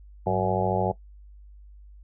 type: harmonic tone with a mistuned harmonic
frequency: 93.6 Hz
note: F#2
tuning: 20 cents sharp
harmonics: 1 / 2 / 4 / 5 / 6 / 7 / 8 / 9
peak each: -30 / -30 / -30 / -30 / -30 / -30 / -30 / -30 dBFS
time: 0.26-0.92 s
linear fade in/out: 10 ms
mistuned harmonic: 1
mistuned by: +140 cents
effects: noise-tail reverb RT60 0.1 s tail -18 dB re dry + added 50 Hz sine -45 dBFS peak until 2.03 s